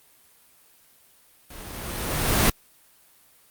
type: noise with level ramp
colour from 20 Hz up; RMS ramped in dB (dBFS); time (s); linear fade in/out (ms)
pink; -42 to -17; 1.5-2.5; 5
effects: white hiss -57 dBFS RMS until 3.5 s + Opus 32 kbps